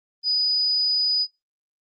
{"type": "tone", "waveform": "sine", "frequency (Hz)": 4965, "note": "D#8", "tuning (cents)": -5, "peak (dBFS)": -19, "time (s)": [0.23, 1.27], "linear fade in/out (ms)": 50, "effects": ["noise-tail reverb RT60 0.2 s tail -21 dB re dry", "Opus 32 kbps"]}